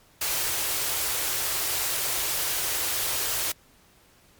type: band-stop noise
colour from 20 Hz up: white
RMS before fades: -27 dBFS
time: 0.21-3.52 s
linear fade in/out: 5 ms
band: 150 to 300 Hz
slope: 48 dB/octave
effects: pink hiss -58 dBFS RMS until 4.39 s + MP3 96 kbps